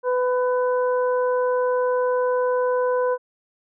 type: harmonic tone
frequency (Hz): 500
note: B4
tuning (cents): +21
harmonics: 1 / 2 / 3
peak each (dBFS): -19 / -26 / -33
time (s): 0.03-3.18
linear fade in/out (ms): 50
effects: none